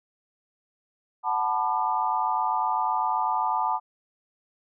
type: chord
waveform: sine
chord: B minor seventh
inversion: second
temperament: equal with one note detuned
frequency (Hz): 740 / 880 / 987.8 / 1198.6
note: F#5 / A5 / B5 / D6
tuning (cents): 0 / 0 / 0 / +35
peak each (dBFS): -30 / -26 / -28 / -30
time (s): 1.23-3.8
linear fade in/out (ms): 50
effects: none